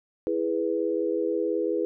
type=chord; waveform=sine; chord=E major; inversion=none; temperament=equal; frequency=329.6 / 415.3 / 493.9 Hz; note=E4 / G#4 / B4; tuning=0 / 0 / 0 cents; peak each=-28 dBFS; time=0.27-1.85 s; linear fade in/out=0 ms; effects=none